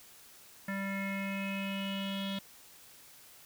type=tone with low-pass filter sweep; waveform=square; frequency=196 Hz; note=G3; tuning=in tune; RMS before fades=-36 dBFS; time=0.68-2.39 s; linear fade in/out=5 ms; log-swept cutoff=1900 to 3500 Hz; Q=7.1; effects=white hiss -56 dBFS RMS until 3.45 s